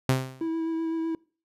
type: tone with exponential decay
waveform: sawtooth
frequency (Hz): 130.81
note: C3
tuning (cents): 0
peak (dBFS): -14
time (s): 0.09-0.48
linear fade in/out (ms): 2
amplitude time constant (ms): 84
type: tone with vibrato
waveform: triangle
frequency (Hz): 326.2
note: E4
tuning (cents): -18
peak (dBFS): -24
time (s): 0.41-1.15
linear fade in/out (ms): 2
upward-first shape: sine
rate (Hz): 7.9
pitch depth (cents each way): 14
effects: noise-tail reverb RT60 0.4 s tail -24 dB re dry + resampled to 32000 Hz